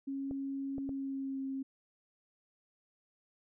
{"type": "tone with pitch glide", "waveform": "sine", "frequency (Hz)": [273.6, 268.7], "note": ["C#4", "C4"], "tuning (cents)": [-23, 46], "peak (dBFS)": -35, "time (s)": [0.07, 1.63], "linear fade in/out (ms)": 10, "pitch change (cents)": -31, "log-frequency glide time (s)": [0.85, 1.42]}
{"type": "clicks", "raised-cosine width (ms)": 2, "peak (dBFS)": -30, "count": 3, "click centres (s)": [0.311, 0.782, 0.892]}
{"effects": []}